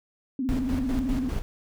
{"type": "tone with vibrato", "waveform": "sine", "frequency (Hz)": 258.3, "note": "C4", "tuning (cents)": -22, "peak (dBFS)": -25, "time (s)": [0.39, 1.29], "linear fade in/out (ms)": 2, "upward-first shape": "sine", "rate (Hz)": 18, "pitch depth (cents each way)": 110}
{"type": "noise with tremolo", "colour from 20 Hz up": "brown", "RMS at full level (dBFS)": -28, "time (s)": [0.49, 1.42], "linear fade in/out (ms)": 0, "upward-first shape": "square", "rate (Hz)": 5, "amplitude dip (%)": 55}
{"effects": []}